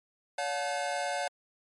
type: tone cluster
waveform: square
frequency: 569 / 717 / 867 / 1527 Hz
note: C#5 / F5 / A5 / G6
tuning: +45 / +45 / -26 / -46 cents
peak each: -36 / -34 / -39 / -40 dBFS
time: 0.38-1.28 s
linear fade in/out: 5 ms
effects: MP3 48 kbps